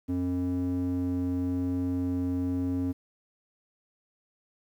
square tone with band-pass filter, 89.9 Hz, F#2, 49 cents flat, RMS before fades -29 dBFS, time 0.08-2.93 s, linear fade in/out 20 ms, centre 230 Hz, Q 4.3, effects 10-bit

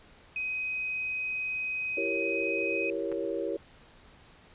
sine tone, 2518 Hz, D#7, 20 cents sharp, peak -30 dBFS, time 0.36-2.9 s, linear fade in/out 2 ms
sine chord, E diminished seventh, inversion none, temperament equal with one note detuned, 334 / 392 / 466.2 / 554.4 Hz, E4 / G4 / Bb4 / Db5, +23 / 0 / 0 / 0 cents, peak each -35 dBFS, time 1.97-3.57 s, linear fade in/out 5 ms
clicks, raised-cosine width 0.5 ms, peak -30 dBFS, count 2, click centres 3.117 / 3.124 s
effects pink hiss -56 dBFS RMS until 4.54 s + resampled to 8000 Hz

